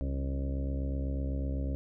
harmonic tone with a mistuned harmonic, 68 Hz, C#2, 33 cents flat, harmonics 1 / 2 / 3 / 4 / 5 / 6 / 7 / 8 / 9, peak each -31 / -39 / -46 / -39 / -51 / -52 / -50 / -46 / -50 dBFS, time 0.01-1.75 s, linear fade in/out 0 ms, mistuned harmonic 3, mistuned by -64 cents, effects none

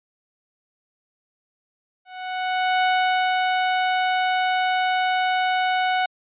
sawtooth tone with ADSR envelope, 740 Hz, F#5, in tune, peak -13 dBFS, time 2.05-6.06 s, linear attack 780 ms, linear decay 500 ms, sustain -2 dB, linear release 6 ms, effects resampled to 8000 Hz

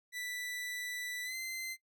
sawtooth tone with pitch glide, 1975.5 to 2069 Hz, B6 to C7, 0 to -20 cents, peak -35 dBFS, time 0.12-1.77 s, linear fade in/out 50 ms, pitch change +80 cents, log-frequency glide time 1.24-1.35 s, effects noise-tail reverb RT60 0.1 s tail -18 dB re dry

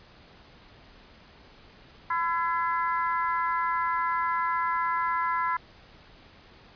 harmonic tone with a mistuned harmonic, 336.5 Hz, E4, 36 cents sharp, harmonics 3 / 4 / 5 / 6, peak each -26 / -31 / -34 / -38 dBFS, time 2.1-5.57 s, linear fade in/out 5 ms, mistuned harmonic 6, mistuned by +18 cents, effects pink hiss -53 dBFS RMS until 6.75 s + resampled to 11025 Hz

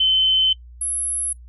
sine tone pair in turn, 3063 / 10915 Hz, G7 / F9, -41 / -41 cents, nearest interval octave + minor seventh, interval 2200 cents, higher second, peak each -14 / -20 dBFS, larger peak first, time 0-0.53 / 0.81-1.33 s, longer first, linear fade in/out 5 ms, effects noise-tail reverb RT60 0.1 s tail -20 dB re dry + added 60 Hz sine -39 dBFS peak until 1.48 s

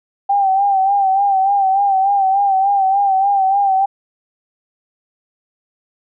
sine tone with vibrato, 784 Hz, G5, in tune, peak -11 dBFS, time 0.29-3.86 s, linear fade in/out 10 ms, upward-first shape sine, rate 3.4 Hz, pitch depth 55 cents each way, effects none

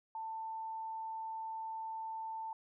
sine tone, 890 Hz, A5, 20 cents sharp, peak -39 dBFS, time 0.15-2.53 s, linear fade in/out 2 ms, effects none

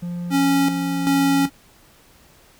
triangle tone with pitch glide, 174.61 to 172.8 Hz, F3 to F3, 0 to -18 cents, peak -23 dBFS, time 0.02-1.47 s, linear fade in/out 10 ms, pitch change -18 cents, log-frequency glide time 0.44-1.31 s
square tone with tremolo, 276.1 Hz, C#4, 7 cents flat, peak -16 dBFS, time 0.3-1.5 s, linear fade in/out 50 ms, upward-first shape square, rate 1.3 Hz, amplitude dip 55%
effects pink hiss -52 dBFS RMS until 2.59 s

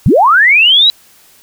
sine linear sweep, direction up, 83.8 to 3978 Hz, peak -4 dBFS, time 0.06-0.9 s, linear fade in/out 0 ms, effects white hiss -45 dBFS RMS until 1.42 s

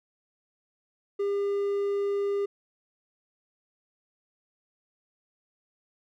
triangle tone, 402 Hz, G4, 44 cents sharp, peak -23 dBFS, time 1.19-2.46 s, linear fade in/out 10 ms, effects none

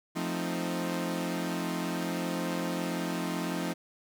sawtooth chord, F dominant seventh, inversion none, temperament equal, 174.61 / 220 / 261.6 / 311.1 Hz, F3 / A3 / C4 / Eb4, 0 / 0 / 0 / 0 cents, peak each -30 / -35 / -33 / -32 dBFS, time 0.15-3.74 s, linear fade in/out 20 ms, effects none

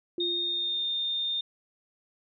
sine tone with exponential decay, 349.2 Hz, F4, in tune, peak -28 dBFS, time 0.18-1.06 s, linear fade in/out 2 ms, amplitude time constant 190 ms
sine tone with pitch glide, 3688 to 3635 Hz, A#7 to A#7, -19 to -44 cents, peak -27 dBFS, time 0.2-1.41 s, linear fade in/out 5 ms, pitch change -25 cents, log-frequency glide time 0.34-0.81 s
effects none

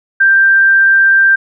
sine tone, 1577 Hz, G6, 10 cents sharp, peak -5 dBFS, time 0.2-1.36 s, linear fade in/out 10 ms, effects none

